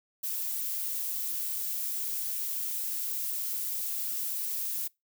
violet noise, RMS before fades -33 dBFS, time 0.23-4.88 s, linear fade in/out 10 ms, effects noise-tail reverb RT60 0.2 s tail -24 dB re dry

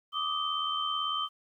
sine tone cluster, 1166 / 1244 / 3107 Hz, D6 / D#6 / G7, -13 / -1 / -16 cents, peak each -34 / -34 / -32 dBFS, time 0.12-1.29 s, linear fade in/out 50 ms, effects 11-bit

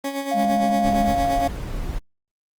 20% pulse tone with tremolo, 276.7 Hz, C#4, 3 cents flat, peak -18 dBFS, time 0.04-1.48 s, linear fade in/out 5 ms, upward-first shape sine, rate 8.7 Hz, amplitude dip 60%
sine tone, 698.5 Hz, F5, in tune, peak -19 dBFS, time 0.31-1.48 s, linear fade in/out 10 ms
triangle tone with vibrato, 207.7 Hz, G#3, in tune, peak -20 dBFS, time 0.33-1.15 s, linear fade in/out 50 ms, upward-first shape square, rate 13 Hz, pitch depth 27 cents each way
brown noise, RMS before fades -28 dBFS, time 0.84-1.99 s, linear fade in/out 10 ms
effects Opus 24 kbps

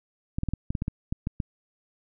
clicks, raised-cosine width 5 ms, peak -15 dBFS, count 11, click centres 0.385 / 0.434 / 0.487 / 0.536 / 0.705 / 0.752 / 0.821 / 0.881 / 1.125 / 1.271 / 1.402 s, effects none

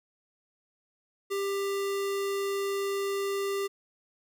square tone, 396.2 Hz, G4, 18 cents sharp, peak -29 dBFS, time 1.3-3.68 s, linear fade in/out 20 ms, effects none

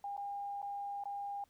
sine tone with dropouts, 806 Hz, G5, 48 cents sharp, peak -38 dBFS, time 0.04-1.44 s, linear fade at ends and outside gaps 2 ms, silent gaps 0.167-0.177 / 0.618-0.627 / 1.038-1.055 s, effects pink hiss -73 dBFS RMS until 1.49 s

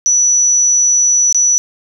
sine tone with dropouts, 5920 Hz, F#8, in tune, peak -8 dBFS, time 0.06-1.58 s, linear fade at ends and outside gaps 0 ms, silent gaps 1.326-1.346 s, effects none

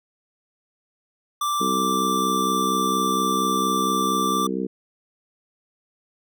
square tone, 1174.7 Hz, D6, in tune, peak -22 dBFS, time 1.41-4.47 s, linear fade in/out 5 ms
harmonic tone, 64.3 Hz, C2, 30 cents flat, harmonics 3 / 4 / 5 / 6 / 7, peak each -28 / -29 / -30 / -31 / -31 dBFS, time 1.6-4.67 s, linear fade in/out 10 ms
effects none

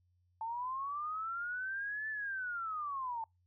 sine linear two-way sweep, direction up then down, 880 to 1760 to 880 Hz, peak -36 dBFS, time 0.41-3.24 s, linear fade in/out 2 ms, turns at 2.09 s, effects noise-tail reverb RT60 0.2 s tail -26 dB re dry + added 89 Hz sine -70 dBFS peak until 3.46 s

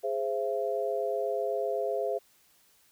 sine chord, Ab augmented, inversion none, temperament equal with one note detuned, 415.3 / 523.3 / 672.7 Hz, Ab4 / C5 / E5, 0 / 0 / +35 cents, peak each -32 / -32 / -32 dBFS, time 0.03-2.19 s, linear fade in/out 20 ms, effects white hiss -64 dBFS RMS until 2.91 s

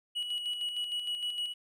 triangle tone with tremolo, 2926 Hz, F#7, 20 cents flat, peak -29 dBFS, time 0.15-1.54 s, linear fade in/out 20 ms, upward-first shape square, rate 6.5 Hz, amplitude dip 45%, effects none

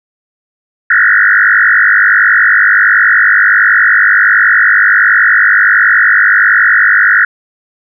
sine tone with frequency modulation, 1661.2 Hz, G#6, in tune, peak -4 dBFS, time 0.9-7.25 s, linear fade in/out 5 ms, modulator 50.7 Hz, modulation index 5.2, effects none

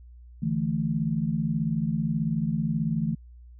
sine chord, D suspended second, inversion none, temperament just, 146.83 / 165.19 / 220.2 Hz, D3 / E3 / A3, 0 / +4 / +2 cents, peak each -30 / -27 / -28 dBFS, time 0.42-3.15 s, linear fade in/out 10 ms, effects added 60 Hz sine -45 dBFS peak until 3.59 s

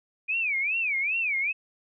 sine tone with vibrato, 2413 Hz, D7, 46 cents sharp, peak -24 dBFS, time 0.28-1.53 s, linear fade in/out 20 ms, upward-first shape sine, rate 2.5 Hz, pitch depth 220 cents each way, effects none

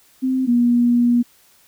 sine tone pair in turn, 260.1 / 240.4 Hz, C4 / B3, -10 / -46 cents, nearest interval minor second, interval 136 cents, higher first, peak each -16 / -12 dBFS, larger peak second, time 0.22-0.47 / 0.47-1.23 s, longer second, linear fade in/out 20 ms, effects white hiss -54 dBFS RMS until 1.67 s

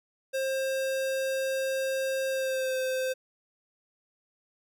square tone with pitch glide, 532 to 519.2 Hz, C5 to C5, +29 to -13 cents, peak -28 dBFS, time 0.33-3.14 s, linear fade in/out 20 ms, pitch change -42 cents, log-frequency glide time 2.29-2.78 s, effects none

